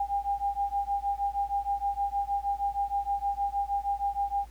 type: beating tone pair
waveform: sine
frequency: 800 / 806.4 Hz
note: G5 / G5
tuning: +35 / +49 cents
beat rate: 6.4 Hz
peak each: -30 dBFS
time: 0-4.46 s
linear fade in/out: 5 ms
effects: added 56 Hz sine -45 dBFS peak until 4.5 s + pink hiss -60 dBFS RMS until 4.5 s